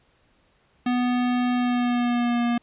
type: tone with pitch glide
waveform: square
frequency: 246.9 to 238.2 Hz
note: B3 to A#3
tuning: 0 to +38 cents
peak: -21 dBFS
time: 0.86-2.58 s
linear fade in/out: 5 ms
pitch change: -62 cents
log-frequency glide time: 1.55-2.44 s
effects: pink hiss -63 dBFS RMS until 2.62 s + resampled to 8000 Hz